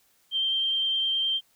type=tone with vibrato; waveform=sine; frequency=3151 Hz; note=G7; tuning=8 cents sharp; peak=-23 dBFS; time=0.31-1.41 s; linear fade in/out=50 ms; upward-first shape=sine; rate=9.7 Hz; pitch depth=9 cents each way; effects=white hiss -65 dBFS RMS until 1.55 s